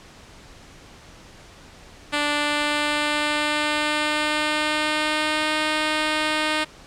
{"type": "tone with pitch glide", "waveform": "5% pulse", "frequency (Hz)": [293.7, 307.8], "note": ["D4", "D#4"], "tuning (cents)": [0, -19], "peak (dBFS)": -9, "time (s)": [2.12, 6.65], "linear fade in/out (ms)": 20, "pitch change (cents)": 81, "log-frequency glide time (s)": [2.26, 5.54], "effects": ["pink hiss -46 dBFS RMS until 6.86 s", "low-pass 7000 Hz 12 dB/octave"]}